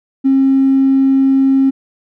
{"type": "tone with tanh clipping", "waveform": "triangle", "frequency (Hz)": 268.9, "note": "C4", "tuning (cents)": 47, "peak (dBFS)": -7, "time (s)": [0.24, 1.71], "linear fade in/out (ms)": 20, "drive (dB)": 1, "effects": []}